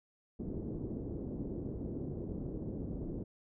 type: low-pass noise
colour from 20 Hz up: white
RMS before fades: -40 dBFS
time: 0.39-3.24 s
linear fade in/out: 10 ms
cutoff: 370 Hz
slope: 24 dB/octave
effects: none